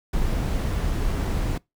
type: noise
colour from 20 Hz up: brown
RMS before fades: -24 dBFS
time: 0.13-1.58 s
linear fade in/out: 5 ms
effects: noise-tail reverb RT60 0.2 s tail -24 dB re dry